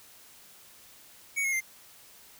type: tone with pitch steps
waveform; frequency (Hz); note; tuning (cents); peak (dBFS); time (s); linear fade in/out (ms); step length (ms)
square; 2236 / 2165 / 2096; C#7 / C#7 / C7; +14 / -41 / +2; -27; 1.36-1.609; 20; 83
effects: white hiss -54 dBFS RMS until 2.39 s